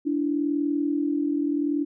sine tone pair together, 290.1 / 330.8 Hz, D4 / E4, -21 / +6 cents, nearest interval major second, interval 227 cents, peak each -23 / -28 dBFS, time 0.05-1.85 s, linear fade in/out 20 ms, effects none

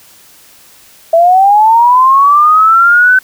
sine linear sweep, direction up, 652 to 1528 Hz, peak -3 dBFS, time 1.13-3.19 s, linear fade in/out 5 ms, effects white hiss -41 dBFS RMS until 3.23 s

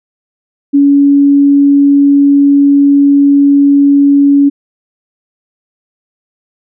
sine tone, 282.2 Hz, C#4, 31 cents sharp, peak -3 dBFS, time 0.73-4.5 s, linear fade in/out 20 ms, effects none

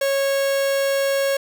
45% pulse tone, 550 Hz, C#5, 14 cents flat, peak -18 dBFS, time 0.01-1.37 s, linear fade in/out 5 ms, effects 8-bit

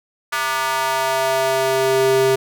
square tone with high-pass filter sweep, 132.6 Hz, C3, 23 cents sharp, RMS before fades -18 dBFS, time 0.32-2.36 s, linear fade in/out 10 ms, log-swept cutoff 1300 to 330 Hz, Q 2.3, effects none

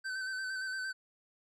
square tone with vibrato, 1533 Hz, G6, 39 cents flat, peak -36 dBFS, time 0.04-0.93 s, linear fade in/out 20 ms, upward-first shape square, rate 8.7 Hz, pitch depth 24 cents each way, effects low-pass 7000 Hz 12 dB/octave

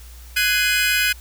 30% pulse chord, Ab dominant seventh, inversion third, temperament just, 1495.1 / 1661.2 / 2077 / 2492 Hz, Gb6 / Ab6 / C7 / Eb7, +18 / 0 / -13 / +2 cents, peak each -18 / -22 / -23 / -18 dBFS, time 0.36-1.13 s, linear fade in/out 10 ms, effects added 60 Hz sine -38 dBFS peak until 1.2 s + white hiss -47 dBFS RMS until 1.2 s

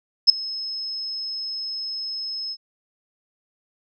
sine tone with ADSR envelope, 5180 Hz, E8, 31 cents flat, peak -4 dBFS, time 0.27-2.57 s, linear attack 27 ms, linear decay 4 ms, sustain -23 dB, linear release 55 ms, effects none

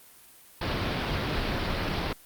pink low-pass noise, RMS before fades -29 dBFS, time 0.61-2.13 s, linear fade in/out 5 ms, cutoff 4900 Hz, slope 48 dB/octave, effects white hiss -53 dBFS RMS until 2.25 s + Opus 32 kbps

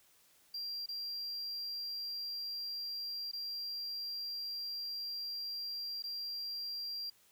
triangle tone with dropouts, 4749 Hz, D8, 18 cents sharp, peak -37 dBFS, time 0.54-7.1 s, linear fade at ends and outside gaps 5 ms, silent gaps 0.861-0.887 / 3.315-3.332 / 6.024-6.038 s, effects white hiss -67 dBFS RMS until 7.31 s

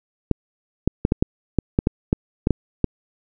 clicks, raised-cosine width 3 ms, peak -3 dBFS, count 12, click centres 0.313 / 0.876 / 1.051 / 1.121 / 1.225 / 1.587 / 1.789 / 1.871 / 2.129 / 2.471 / 2.507 / 2.843 s, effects none

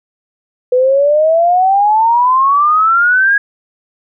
sine exponential sweep, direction up, 493.9 to 1661.2 Hz, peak -7 dBFS, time 0.72-3.38 s, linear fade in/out 5 ms, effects none

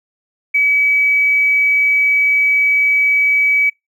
triangle tone with tanh clipping, 2281 Hz, C#7, 49 cents sharp, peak -10 dBFS, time 0.54-3.7 s, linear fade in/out 10 ms, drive 2 dB, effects noise-tail reverb RT60 0.2 s tail -26 dB re dry

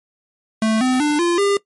square tone with pitch steps, 220 / 255.7 / 297.1 / 345.2 / 401.2 Hz, A3 / C4 / D4 / F4 / G4, 0 / -40 / +20 / -20 / +40 cents, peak -15 dBFS, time 0.62-1.57 s, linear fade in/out 2 ms, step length 190 ms, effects noise-tail reverb RT60 0.1 s tail -19 dB re dry + MP3 48 kbps

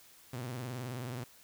sawtooth tone with vibrato, 123.7 Hz, B2, 3 cents sharp, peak -34 dBFS, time 0.33-1.24 s, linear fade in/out 5 ms, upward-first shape sine, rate 19 Hz, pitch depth 120 cents each way, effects white hiss -59 dBFS RMS until 1.43 s

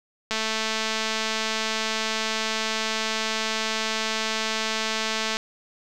click train, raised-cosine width 0.2 ms, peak -9 dBFS, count 1114, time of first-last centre 0.31-5.369 s, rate 220 Hz, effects none

